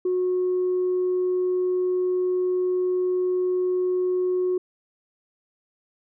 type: tone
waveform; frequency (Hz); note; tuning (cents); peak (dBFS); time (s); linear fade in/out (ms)
sine; 365; F#4; -24; -19; 0.05-4.58; 5
effects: tanh soft clip ceiling -17 dBFS